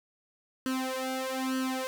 sawtooth tone with flanger, 260.8 Hz, C4, 5 cents flat, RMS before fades -32 dBFS, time 0.66-1.87 s, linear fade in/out 0 ms, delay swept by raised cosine 0.66 to 2.46 ms, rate 1.1 Hz, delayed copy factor +1, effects none

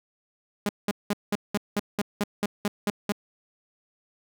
sawtooth tone bursts, 205.3 Hz, G#3, 20 cents flat, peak -19 dBFS, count 12, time 0.66-3.122 s, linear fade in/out 2 ms, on 31 ms, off 190 ms, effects none

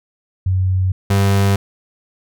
sine / 35% pulse tone pair in turn, 93.3 / 98.85 Hz, F#2 / G2, +15 / +15 cents, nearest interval minor second, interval 100 cents, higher second, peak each -13 / -10 dBFS, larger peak second, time 0.46-0.92 / 1.1-1.56 s, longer neither, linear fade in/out 5 ms, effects none

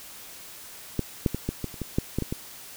clicks, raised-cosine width 3 ms, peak -11 / -8 / -15 / -13 / -16 / -29 / -17 / -9 / -12 / -15 / -15 dBFS, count 11, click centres 0.993 / 1.262 / 1.346 / 1.49 / 1.643 / 1.742 / 1.817 / 1.985 / 2.186 / 2.223 / 2.325 s, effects white hiss -44 dBFS RMS until 2.76 s

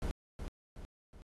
brown noise with echo, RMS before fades -35 dBFS, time 0.02-0.11 s, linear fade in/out 0 ms, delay 370 ms, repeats 3, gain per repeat -6 dB, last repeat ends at 1.22 s, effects AAC 32 kbps

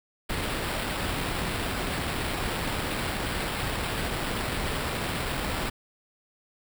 pink noise with sample-and-hold, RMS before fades -30 dBFS, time 0.29-5.7 s, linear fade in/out 10 ms, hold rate 6300 Hz, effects none

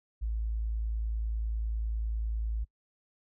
sine tone, 55 Hz, A1, in tune, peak -29 dBFS, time 0.21-2.65 s, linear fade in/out 20 ms, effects noise-tail reverb RT60 0.1 s tail -26 dB re dry

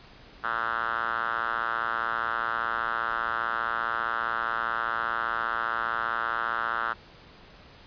5% pulse tone with band-pass filter, 115.1 Hz, A#2, 22 cents flat, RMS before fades -29 dBFS, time 0.43-6.94 s, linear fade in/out 20 ms, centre 1400 Hz, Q 4.1, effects pink hiss -51 dBFS RMS until 7.86 s + resampled to 11025 Hz

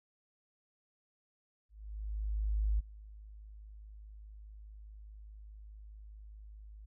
sine tone with ADSR envelope, 52.4 Hz, G#1, 16 cents sharp, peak -27 dBFS, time 1.69-6.86 s, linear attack 1100 ms, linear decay 19 ms, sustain -21 dB, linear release 12 ms, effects none

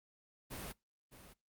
pink noise with echo, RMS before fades -45 dBFS, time 0.5-0.73 s, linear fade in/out 20 ms, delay 610 ms, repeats 1, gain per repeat -12 dB, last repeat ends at 1.34 s, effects noise-tail reverb RT60 0.2 s tail -23 dB re dry + Opus 32 kbps

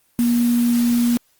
sine tone in noise, 238.5 Hz, A#3, 40 cents sharp, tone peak -14 dBFS, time 0.19-1.17 s, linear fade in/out 0 ms, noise white, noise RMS -31 dBFS, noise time 0.19-1.17 s, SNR +14 dB, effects white hiss -61 dBFS RMS until 1.39 s + Opus 24 kbps

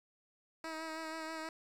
10% pulse tone with vibrato, 319.7 Hz, D#4, 47 cents sharp, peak -32 dBFS, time 0.64-1.49 s, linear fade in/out 2 ms, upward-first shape sine, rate 6.2 Hz, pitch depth 26 cents each way, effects low-pass 8000 Hz 12 dB/octave + 10-bit

